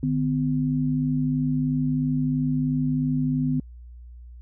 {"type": "tone pair together", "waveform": "sine", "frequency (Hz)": [151, 254], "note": ["D3", "B3"], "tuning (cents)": [48, 49], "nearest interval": "major sixth", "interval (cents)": 901, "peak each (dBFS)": [-24, -23], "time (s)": [0.03, 3.6], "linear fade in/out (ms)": 2, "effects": ["added 60 Hz sine -40 dBFS peak until 4.41 s"]}